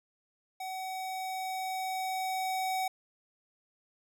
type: tone with level ramp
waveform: square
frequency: 754 Hz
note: F#5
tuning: 32 cents sharp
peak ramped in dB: -37 to -30 dBFS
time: 0.6-2.88 s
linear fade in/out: 5 ms
effects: none